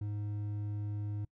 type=tone with hard clipping; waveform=triangle; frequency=103.83 Hz; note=G#2; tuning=in tune; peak=-36 dBFS; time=0.01-1.25 s; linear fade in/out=5 ms; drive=9 dB; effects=noise-tail reverb RT60 0.1 s tail -24 dB re dry